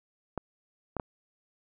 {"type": "clicks", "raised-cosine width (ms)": 1, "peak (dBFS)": -18, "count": 3, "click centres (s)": [0.377, 0.967, 0.998], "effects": []}